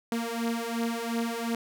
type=beating tone pair; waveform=sawtooth; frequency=230.2 / 233 Hz; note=A#3 / A#3; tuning=-22 / -1 cents; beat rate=2.8 Hz; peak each=-28 / -27 dBFS; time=0.12-1.55 s; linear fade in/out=2 ms; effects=none